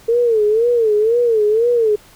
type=tone with vibrato; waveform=sine; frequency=449.9 Hz; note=A4; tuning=39 cents sharp; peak=-11 dBFS; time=0.08-1.96 s; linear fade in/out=10 ms; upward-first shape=sine; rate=2 Hz; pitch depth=130 cents each way; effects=pink hiss -46 dBFS RMS until 2.15 s